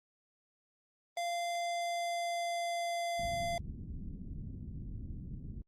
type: tone with pitch glide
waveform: square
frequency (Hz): 691 to 686.6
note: F5 to F5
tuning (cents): -19 to -30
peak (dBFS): -34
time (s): 1.17-3.58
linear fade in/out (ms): 2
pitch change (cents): -11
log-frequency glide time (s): 1.55-3.22
type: low-pass noise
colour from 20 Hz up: pink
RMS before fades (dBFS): -43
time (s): 3.19-5.62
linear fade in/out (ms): 2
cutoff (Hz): 240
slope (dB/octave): 24
effects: low-pass 10000 Hz 12 dB/octave + Opus 32 kbps